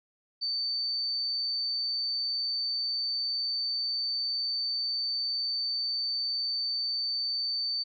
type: tone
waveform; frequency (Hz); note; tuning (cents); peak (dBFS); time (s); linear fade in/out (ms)
sine; 4561; C#8; +49; -28; 0.41-7.84; 20
effects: none